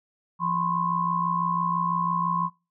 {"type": "tone cluster", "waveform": "sine", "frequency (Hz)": [171.9, 1012, 1078], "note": ["F3", "B5", "C#6"], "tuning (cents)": [-27, 42, -49], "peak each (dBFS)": [-30, -27, -26], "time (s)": [0.39, 2.5], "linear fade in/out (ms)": 50, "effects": ["noise-tail reverb RT60 0.3 s tail -22 dB re dry"]}